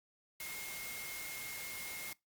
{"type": "tone in noise", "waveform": "sine", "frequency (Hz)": 2142, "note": "C7", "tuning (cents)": 40, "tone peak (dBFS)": -46, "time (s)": [0.4, 2.13], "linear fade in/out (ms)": 2, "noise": "white", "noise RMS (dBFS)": -45, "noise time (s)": [0.4, 2.13], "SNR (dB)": -4, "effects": ["noise-tail reverb RT60 0.2 s tail -23 dB re dry", "Opus 48 kbps"]}